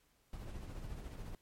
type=noise with tremolo; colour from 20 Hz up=brown; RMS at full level=-43 dBFS; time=0.33-1.35 s; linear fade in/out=2 ms; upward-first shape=triangle; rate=14 Hz; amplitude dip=50%; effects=pink hiss -73 dBFS RMS until 1.41 s + MP3 64 kbps